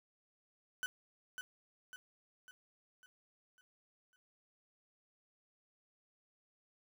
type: tone with echo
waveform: 35% pulse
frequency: 1500 Hz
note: F#6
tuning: 23 cents sharp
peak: -34 dBFS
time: 0.83-0.86 s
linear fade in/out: 0 ms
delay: 550 ms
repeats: 6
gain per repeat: -6 dB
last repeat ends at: 4.16 s
effects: none